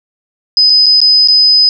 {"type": "tone with dropouts", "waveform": "sine", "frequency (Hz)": 5020, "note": "D#8", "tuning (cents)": 15, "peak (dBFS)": -4, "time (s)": [0.57, 1.69], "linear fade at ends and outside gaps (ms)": 1, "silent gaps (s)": [[0.698, 0.701], [0.86, 0.864], [1.004, 1.015], [1.275, 1.284]], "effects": []}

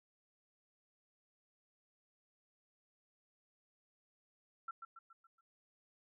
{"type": "tone with echo", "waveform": "sine", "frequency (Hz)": 1347, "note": "E6", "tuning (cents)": 37, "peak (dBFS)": -40, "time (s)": [4.68, 4.71], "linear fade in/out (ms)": 5, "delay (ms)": 140, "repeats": 5, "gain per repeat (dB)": -6, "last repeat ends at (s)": 5.41, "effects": []}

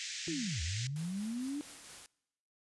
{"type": "band-pass noise", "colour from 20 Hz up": "white", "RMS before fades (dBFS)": -42, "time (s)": [0, 0.87], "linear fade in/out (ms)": 0, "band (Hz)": [1700, 7300], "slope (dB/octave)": 48}
{"type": "tone with exponential decay", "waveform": "sine", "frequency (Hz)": 164.81, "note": "E3", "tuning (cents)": 0, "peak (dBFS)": -40, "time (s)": [0.27, 0.83], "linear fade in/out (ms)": 5, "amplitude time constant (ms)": 120}
{"type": "linear two-way sweep", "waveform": "sine", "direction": "down then up", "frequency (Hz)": [349.2, 73.4, 297.1], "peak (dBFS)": -35, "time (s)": [0.28, 1.61], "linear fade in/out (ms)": 0, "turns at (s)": 0.62}
{"type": "noise with tremolo", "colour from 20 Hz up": "white", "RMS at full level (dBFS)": -49, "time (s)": [0.96, 2.06], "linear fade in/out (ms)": 0, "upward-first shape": "triangle", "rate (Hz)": 4.4, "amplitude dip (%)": 30}
{"effects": ["noise-tail reverb RT60 0.9 s tail -24 dB re dry", "resampled to 24000 Hz"]}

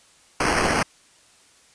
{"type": "noise with sample-and-hold", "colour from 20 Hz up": "violet", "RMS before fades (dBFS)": -21, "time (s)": [0.4, 0.83], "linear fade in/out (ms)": 5, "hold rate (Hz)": 3675, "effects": ["white hiss -55 dBFS RMS until 1.74 s", "resampled to 22050 Hz"]}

